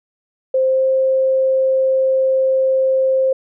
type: tone with pitch glide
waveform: sine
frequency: 523.3 to 527.2 Hz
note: C5 to C5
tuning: 0 to +13 cents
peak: -12 dBFS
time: 0.54-3.33 s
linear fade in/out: 5 ms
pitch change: +13 cents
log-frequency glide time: 0.67-0.86 s
effects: none